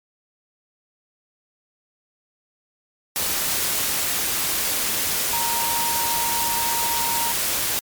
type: tone in noise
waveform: sine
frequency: 932.3 Hz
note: A#5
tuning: in tune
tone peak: -25 dBFS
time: 5.33-7.32 s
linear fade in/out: 0 ms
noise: white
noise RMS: -23 dBFS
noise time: 3.16-7.79 s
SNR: -5 dB
effects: MP3 96 kbps